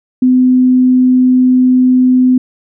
sine tone, 254 Hz, B3, 49 cents sharp, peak -5 dBFS, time 0.22-2.38 s, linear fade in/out 5 ms, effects none

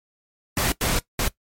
pink noise bursts at uneven times, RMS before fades -22 dBFS, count 3, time 0.57-0.72 / 0.81-0.99 / 1.19-1.28 s, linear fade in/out 2 ms, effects noise-tail reverb RT60 0.1 s tail -18 dB re dry + MP3 64 kbps

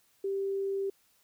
sine tone, 392 Hz, G4, in tune, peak -29 dBFS, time 0.24-0.9 s, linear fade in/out 5 ms, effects white hiss -68 dBFS RMS until 1.23 s

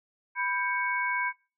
sine tone cluster, 992 / 1582 / 2226 Hz, B5 / G6 / C#7, +7 / +15 / +7 cents, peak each -31 dBFS, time 0.35-1.33 s, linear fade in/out 50 ms, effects noise-tail reverb RT60 0.3 s tail -20 dB re dry

